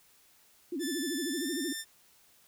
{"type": "tone with vibrato", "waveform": "sine", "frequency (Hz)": 305.9, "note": "D#4", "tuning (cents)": -29, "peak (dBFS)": -32, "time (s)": [0.72, 1.73], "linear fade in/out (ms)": 5, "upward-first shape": "sine", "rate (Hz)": 13, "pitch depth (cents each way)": 280}
{"type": "tone with pitch glide", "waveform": "10% pulse", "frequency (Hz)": [1756, 1789.8], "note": ["A6", "A6"], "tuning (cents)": [-4, 29], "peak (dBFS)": -27, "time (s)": [0.79, 1.85], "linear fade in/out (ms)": 50, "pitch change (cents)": 33, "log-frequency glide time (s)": [1.28, 1.49]}
{"effects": ["white hiss -63 dBFS RMS until 2.47 s"]}